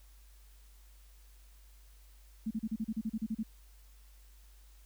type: tone bursts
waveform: sine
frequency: 220 Hz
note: A3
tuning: in tune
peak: -31 dBFS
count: 12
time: 2.46-3.433 s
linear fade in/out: 10 ms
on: 49 ms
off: 35 ms
effects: added 50 Hz sine -55 dBFS peak until 4.85 s + white hiss -66 dBFS RMS until 4.85 s